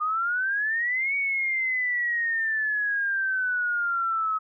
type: exponential two-way sweep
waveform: sine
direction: up then down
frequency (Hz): 1214 to 2250 to 1277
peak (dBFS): -23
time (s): 0-4.39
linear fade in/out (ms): 20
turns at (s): 1.15
effects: none